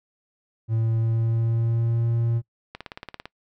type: tone with pitch glide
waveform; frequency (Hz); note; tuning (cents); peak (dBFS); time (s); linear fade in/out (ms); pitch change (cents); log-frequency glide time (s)
triangle; 112.8 to 116.37; A2 to A#2; +44 to -3; -18; 0.68-2.42; 50; +53; 0.83-2.09
type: click train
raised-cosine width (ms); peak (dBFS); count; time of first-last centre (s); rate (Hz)
0.3; -19; 10; 2.75-3.256; 17.8
effects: noise-tail reverb RT60 0.1 s tail -23 dB re dry